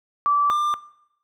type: tone pair in turn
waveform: sine / triangle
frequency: 1160 / 1191.9 Hz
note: D6 / D6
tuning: -22 / +25 cents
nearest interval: unison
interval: 47 cents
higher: second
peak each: -16 dBFS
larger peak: neither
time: 0.26-0.5 / 0.5-0.74 s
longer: neither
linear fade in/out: 0 ms
effects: noise-tail reverb RT60 0.8 s tail -20 dB re dry

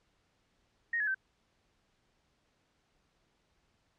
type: tone with pitch steps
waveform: sine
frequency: 1864.7 / 1700.1 / 1550 Hz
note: A#6 / G#6 / G6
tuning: 0 / +40 / -20 cents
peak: -29 dBFS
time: 0.93-1.146 s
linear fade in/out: 5 ms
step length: 72 ms
effects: pink hiss -74 dBFS RMS until 3.98 s + low-pass 6000 Hz 12 dB/octave

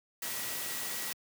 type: tone in noise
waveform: sine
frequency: 1926 Hz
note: B6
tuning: 44 cents flat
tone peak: -47 dBFS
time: 0.22-1.13 s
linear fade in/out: 5 ms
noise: white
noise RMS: -37 dBFS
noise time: 0.22-1.13 s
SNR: -13 dB
effects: high-pass 100 Hz 12 dB/octave

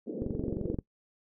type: band-pass noise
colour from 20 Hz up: white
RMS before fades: -37 dBFS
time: 0.06-0.76 s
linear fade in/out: 20 ms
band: 180 to 480 Hz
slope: 48 dB/octave
type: click train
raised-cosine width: 3 ms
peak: -20 dBFS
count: 14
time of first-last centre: 0.22-0.788 s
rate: 22.9 Hz
effects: noise-tail reverb RT60 0.1 s tail -21 dB re dry

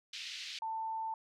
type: band-pass noise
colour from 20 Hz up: white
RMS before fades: -44 dBFS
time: 0.13-0.59 s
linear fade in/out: 5 ms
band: 2300 to 4600 Hz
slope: 24 dB/octave
type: tone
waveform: sine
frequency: 890 Hz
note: A5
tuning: 20 cents sharp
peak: -35 dBFS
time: 0.62-1.14 s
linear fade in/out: 2 ms
effects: none

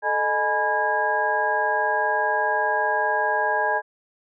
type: tone cluster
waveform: sine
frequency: 436.2 / 614 / 838 / 983 / 1636 Hz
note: A4 / D#5 / G#5 / B5 / G#6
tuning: -15 / -23 / +15 / -8 / -26 cents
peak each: -30 / -27 / -24 / -28 / -24 dBFS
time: 0.02-3.82 s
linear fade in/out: 50 ms
effects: none

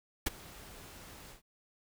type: noise with ADSR envelope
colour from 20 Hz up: pink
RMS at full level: -29 dBFS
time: 0.26-1.42 s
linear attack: 8 ms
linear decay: 20 ms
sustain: -22 dB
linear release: 120 ms
effects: none

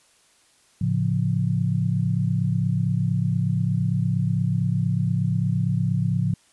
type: chord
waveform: sine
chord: A augmented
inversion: none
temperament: equal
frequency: 110 / 138.59 / 174.61 Hz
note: A2 / C#3 / E#3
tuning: 0 / 0 / 0 cents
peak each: -24 dBFS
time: 0.81-6.34 s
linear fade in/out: 5 ms
effects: white hiss -59 dBFS RMS until 6.52 s + resampled to 24000 Hz

